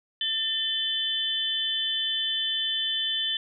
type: tone cluster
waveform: sine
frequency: 1789 / 3065 / 3494 Hz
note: A6 / G7 / A7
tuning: +28 / -40 / -13 cents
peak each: -36 / -27 / -29 dBFS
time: 0.21-3.37 s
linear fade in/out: 2 ms
effects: none

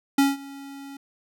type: tone with ADSR envelope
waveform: square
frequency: 277.2 Hz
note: C#4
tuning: in tune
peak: -15 dBFS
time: 0.18-0.97 s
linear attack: 6 ms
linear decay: 180 ms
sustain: -23 dB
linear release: 5 ms
effects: none

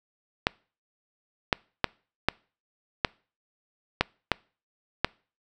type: clicks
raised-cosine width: 0.3 ms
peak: -4 dBFS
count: 8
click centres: 0.469 / 1.528 / 1.843 / 2.286 / 3.048 / 4.01 / 4.317 / 5.046 s
effects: noise-tail reverb RT60 0.4 s tail -26 dB re dry

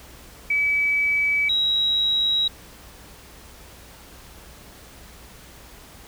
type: tone pair in turn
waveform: sine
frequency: 2290 / 3851 Hz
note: D7 / B7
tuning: -44 / -44 cents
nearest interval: major sixth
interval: 900 cents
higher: second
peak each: -18 dBFS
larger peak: neither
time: 0.5-1.49 / 1.49-2.48 s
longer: neither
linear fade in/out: 5 ms
effects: added 60 Hz sine -50 dBFS peak until 6.07 s + pink hiss -46 dBFS RMS until 6.07 s

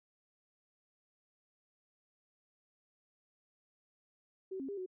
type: tone with pitch steps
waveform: sine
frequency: 379.9 / 269.3 / 401.5 / 370.2 Hz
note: F#4 / C#4 / G4 / F#4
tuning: +46 / -50 / +41 / +1 cents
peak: -38 dBFS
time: 4.51-4.862 s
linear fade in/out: 10 ms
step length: 88 ms
effects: none

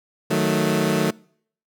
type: chord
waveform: 20% pulse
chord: D# diminished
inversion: none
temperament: equal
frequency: 155.56 / 185 / 220 Hz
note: D#3 / F#3 / A3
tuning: 0 / 0 / 0 cents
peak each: -18 dBFS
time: 0.3-1.11 s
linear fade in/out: 10 ms
effects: noise-tail reverb RT60 0.6 s tail -25 dB re dry

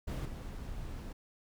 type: noise with level steps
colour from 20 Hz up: brown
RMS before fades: -36 / -42 dBFS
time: 0.07-1.13 s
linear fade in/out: 10 ms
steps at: 0.25 s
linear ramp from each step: 5 ms
effects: none

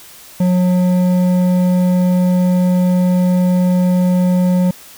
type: tone with hard clipping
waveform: sine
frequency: 180.9 Hz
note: F#3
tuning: 39 cents flat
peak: -12 dBFS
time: 0.4-4.71 s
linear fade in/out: 5 ms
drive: 8 dB
effects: white hiss -39 dBFS RMS until 4.97 s

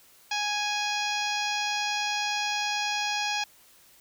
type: harmonic tone with a mistuned harmonic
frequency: 830.6 Hz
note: G#5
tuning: in tune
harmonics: 1 / 2 / 3 / 4 / 5 / 6 / 7 / 8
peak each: -31 / -35 / -32 / -35 / -38 / -36 / -39 / -42 dBFS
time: 0.31-3.44 s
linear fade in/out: 5 ms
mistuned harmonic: 7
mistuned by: -51 cents
effects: white hiss -57 dBFS RMS until 4 s

